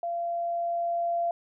sine tone with level ramp, 686 Hz, F5, 31 cents flat, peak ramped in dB -28 to -24 dBFS, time 0.03-1.31 s, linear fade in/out 2 ms, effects none

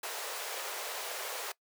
pink high-pass noise, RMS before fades -39 dBFS, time 0.03-1.52 s, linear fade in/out 5 ms, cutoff 420 Hz, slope 48 dB/octave, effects noise-tail reverb RT60 0.1 s tail -21 dB re dry

